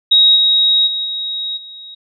sine tone with level steps, 3792 Hz, A#7, 29 cents sharp, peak -6 / -9 / -17 / -19 / -31 dBFS, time 0.11-1.95 s, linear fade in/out 10 ms, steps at 0.35 / 0.86 / 1.04 / 1.56 s, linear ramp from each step 20 ms, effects none

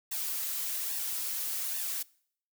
blue noise with flanger, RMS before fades -34 dBFS, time 0.11-2.03 s, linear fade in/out 10 ms, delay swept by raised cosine 1.1 to 5.3 ms, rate 1.2 Hz, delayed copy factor +0.6, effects noise-tail reverb RT60 0.6 s tail -23 dB re dry

